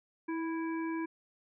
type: harmonic tone with a mistuned harmonic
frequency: 329.6 Hz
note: E4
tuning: in tune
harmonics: 1 / 3 / 5 / 7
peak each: -33 / -42 / -46 / -48 dBFS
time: 0.28-1.06 s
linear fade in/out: 10 ms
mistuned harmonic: 1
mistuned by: -20 cents
effects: none